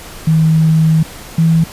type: tone pair in turn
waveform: sine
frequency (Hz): 159.2 / 163.39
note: D#3 / E3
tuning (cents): +40 / -15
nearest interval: unison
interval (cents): 45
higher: second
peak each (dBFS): -7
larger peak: neither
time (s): 0.27-1.03 / 1.38-1.64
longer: first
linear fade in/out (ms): 5
effects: pink hiss -32 dBFS RMS until 1.72 s + resampled to 32000 Hz